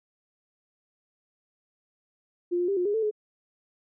sine tone with pitch steps, 350.9 / 354 / 396.7 / 357.4 / 410.7 / 443.7 / 424.1 Hz, F4 / F4 / G4 / F4 / G#4 / A4 / G#4, +8 / +23 / +21 / +40 / -19 / +14 / +36 cents, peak -23 dBFS, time 2.51-3.112 s, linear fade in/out 20 ms, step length 86 ms, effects none

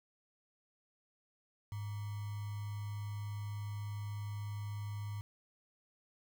sine tone with sample-and-hold, 103.3 Hz, G#2, 9 cents flat, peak -38 dBFS, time 1.72-5.21 s, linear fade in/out 0 ms, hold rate 1050 Hz, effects none

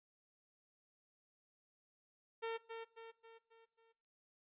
sawtooth tone with echo, 454.5 Hz, A#4, 44 cents flat, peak -35 dBFS, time 2.42-2.58 s, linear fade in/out 20 ms, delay 270 ms, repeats 5, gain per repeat -6 dB, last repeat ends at 3.93 s, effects noise-tail reverb RT60 0.7 s tail -21 dB re dry + resampled to 8000 Hz

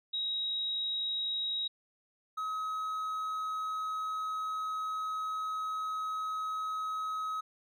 sine / triangle tone pair in turn, 3812 / 1274.8 Hz, A#7 / D#6, +38 / +42 cents, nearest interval octave + perfect fifth, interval 1896 cents, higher first, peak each -31 / -31 dBFS, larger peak neither, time 0.13-1.68 / 2.37-7.41 s, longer second, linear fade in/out 10 ms, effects none

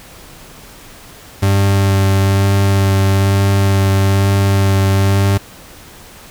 40% pulse tone with vibrato, 98 Hz, G2, in tune, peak -9 dBFS, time 1.42-5.38 s, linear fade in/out 10 ms, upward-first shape sine, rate 1.1 Hz, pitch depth 13 cents each way, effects pink hiss -38 dBFS RMS until 6.3 s

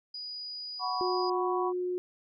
sine tone, 4921 Hz, D#8, 20 cents flat, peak -37 dBFS, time 0.14-1.3 s, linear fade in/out 5 ms
sine chord, F# suspended fourth, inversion none, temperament equal with one note detuned, 740 / 987.8 / 1114.5 Hz, F#5 / B5 / C#6, 0 / 0 / +9 cents, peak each -34 dBFS, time 0.79-1.73 s, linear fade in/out 50 ms
sine tone with pitch glide, 363.4 to 360.9 Hz, F#4 to F#4, -31 to -43 cents, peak -29 dBFS, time 1.01-1.98 s, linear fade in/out 0 ms, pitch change -12 cents, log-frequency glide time 1.16-1.35 s
effects none

